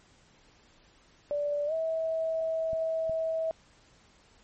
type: tone with pitch glide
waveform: sine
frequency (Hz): 583 to 646.9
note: D5 to E5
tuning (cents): -13 to -33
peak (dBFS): -27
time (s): 1.31-3.51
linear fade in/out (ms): 0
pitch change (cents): +180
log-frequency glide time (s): 1.66-1.73
type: clicks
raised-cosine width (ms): 5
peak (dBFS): -31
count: 2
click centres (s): 2.732 / 3.096
effects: pink hiss -61 dBFS RMS until 4.43 s + MP3 32 kbps